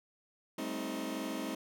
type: chord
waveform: sawtooth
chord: A half-diminished seventh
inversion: third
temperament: just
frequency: 198 / 220 / 264 / 316.8 Hz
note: G3 / A3 / C4 / Eb4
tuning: +18 / 0 / +16 / +31 cents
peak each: -40 / -39 / -36 / -36 dBFS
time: 0.58-1.55 s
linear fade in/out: 5 ms
effects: none